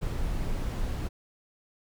brown noise, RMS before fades -30 dBFS, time 0.01-1.09 s, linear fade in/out 20 ms, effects none

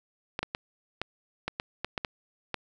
clicks, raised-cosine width 0.3 ms, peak -14 dBFS, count 10, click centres 0.391 / 0.43 / 0.549 / 1.016 / 1.48 / 1.599 / 1.846 / 1.978 / 2.048 / 2.543 s, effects none

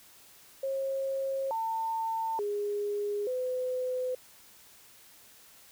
sine tone with pitch steps, 540 / 899 / 411.5 / 507 Hz, C#5 / A5 / G#4 / B4, -45 / +37 / -16 / +45 cents, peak -29 dBFS, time 0.63-4.15 s, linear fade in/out 5 ms, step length 880 ms, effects white hiss -56 dBFS RMS until 5.71 s

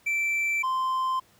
triangle tone pair in turn, 2335 / 1040.1 Hz, D7 / C6, -11 / -11 cents, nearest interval octave + major second, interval 1400 cents, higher first, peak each -22 dBFS, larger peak neither, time 0.06-0.63 / 0.63-1.2 s, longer neither, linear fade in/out 10 ms, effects pink hiss -60 dBFS RMS until 1.39 s + high-pass 80 Hz 12 dB/octave

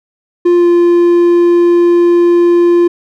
triangle tone with pitch glide, 350 to 346.8 Hz, F4 to F4, +4 to -12 cents, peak -3 dBFS, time 0.45-2.88 s, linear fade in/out 10 ms, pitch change -16 cents, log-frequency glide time 0.56-0.67 s, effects none

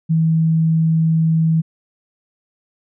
sine tone, 161.5 Hz, E3, 35 cents flat, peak -12 dBFS, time 0.09-1.62 s, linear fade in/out 20 ms, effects none

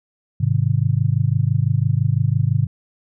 sine chord, Ab major, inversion none, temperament just, 103.83 / 129.78 / 155.74 Hz, Ab2 / C3 / Eb3, 0 / -14 / +2 cents, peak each -19 / -18 / -22 dBFS, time 0.4-2.67 s, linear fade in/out 10 ms, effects none

